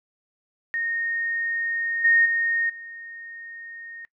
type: tone with level steps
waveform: sine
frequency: 1850 Hz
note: A#6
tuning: 14 cents flat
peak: -24 / -15 / -21 / -37 dBFS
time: 0.74-4.05 s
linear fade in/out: 0 ms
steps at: 2.04 / 2.25 / 2.69 s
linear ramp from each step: 10 ms
effects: noise-tail reverb RT60 0.1 s tail -19 dB re dry